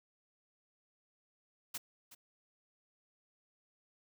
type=noise with echo; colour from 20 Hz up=white; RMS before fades=-40 dBFS; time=1.74-1.78 s; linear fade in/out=10 ms; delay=370 ms; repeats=1; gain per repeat=-15 dB; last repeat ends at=2.15 s; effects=none